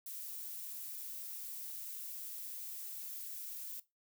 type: noise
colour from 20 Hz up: violet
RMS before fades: -45 dBFS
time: 0.06-3.8 s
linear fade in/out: 5 ms
effects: noise-tail reverb RT60 0.2 s tail -17 dB re dry